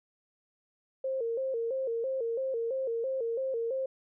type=tone with vibrato; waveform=sine; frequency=493.9 Hz; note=B4; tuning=in tune; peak=-29 dBFS; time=1.04-3.86 s; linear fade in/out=5 ms; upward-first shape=square; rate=3 Hz; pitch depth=120 cents each way; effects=none

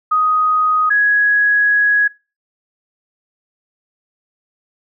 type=tone pair in turn; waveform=sine; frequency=1250 / 1668.5 Hz; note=D#6 / G#6; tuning=+8 / +8 cents; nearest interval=perfect fourth; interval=500 cents; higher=second; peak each=-11 / -10 dBFS; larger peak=second; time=0.11-0.9 / 0.9-2.08 s; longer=second; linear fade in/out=10 ms; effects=noise-tail reverb RT60 0.3 s tail -22 dB re dry

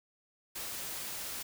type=noise; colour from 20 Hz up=white; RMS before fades=-40 dBFS; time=0.55-1.43 s; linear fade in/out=10 ms; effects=none

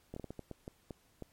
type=slowing click train; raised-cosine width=2 ms; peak=-29 dBFS; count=10; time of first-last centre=0.14-1.223 s; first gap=24 ms; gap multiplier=1.38; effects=pink hiss -69 dBFS RMS until 1.32 s + MP3 64 kbps

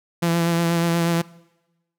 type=tone with vibrato; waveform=sawtooth; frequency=169 Hz; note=E3; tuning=43 cents sharp; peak=-14 dBFS; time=0.22-1.22 s; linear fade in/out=10 ms; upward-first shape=sine; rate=8.3 Hz; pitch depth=22 cents each way; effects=noise-tail reverb RT60 1.0 s tail -22 dB re dry

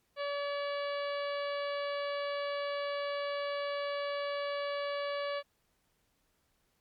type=harmonic tone; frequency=571 Hz; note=D5; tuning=49 cents flat; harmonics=1 / 2 / 3 / 4 / 5 / 6 / 7 / 8; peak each=-34 / -40 / -44 / -46 / -48 / -50 / -51 / -52 dBFS; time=0.16-5.43 s; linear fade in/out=50 ms; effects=pink hiss -75 dBFS RMS until 6.8 s + MP3 96 kbps

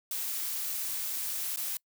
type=noise with dropouts; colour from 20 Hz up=blue; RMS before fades=-34 dBFS; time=0.11-1.77 s; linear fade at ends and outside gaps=2 ms; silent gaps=1.561-1.571 s; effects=noise-tail reverb RT60 0.1 s tail -25 dB re dry

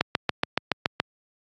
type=click train; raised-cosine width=0.3 ms; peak=-4 dBFS; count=8; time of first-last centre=0.01-1 s; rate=7.07 Hz; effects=high-pass 100 Hz 12 dB/octave + AAC 64 kbps

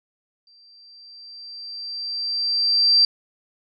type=tone with exponential growth; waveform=sine; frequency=4699 Hz; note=D8; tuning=in tune; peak=-11 dBFS; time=0.47-3.05 s; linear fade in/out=2 ms; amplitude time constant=560 ms; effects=none

